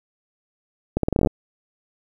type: accelerating click train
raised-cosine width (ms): 2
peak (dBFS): -6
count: 11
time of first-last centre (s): 0.97-1.272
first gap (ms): 63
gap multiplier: 0.82
effects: 8-bit